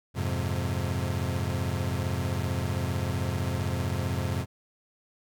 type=chord; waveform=35% pulse; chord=F minor; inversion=none; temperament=equal with one note detuned; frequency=88.27 / 103.83 / 130.81 Hz; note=F2 / Ab2 / C3; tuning=+19 / 0 / 0 cents; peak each=-29 / -31 / -30 dBFS; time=0.14-4.46 s; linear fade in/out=50 ms; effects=none